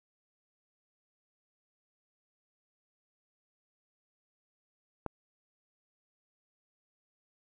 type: click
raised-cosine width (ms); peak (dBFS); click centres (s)
1; -20; 5.063
effects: none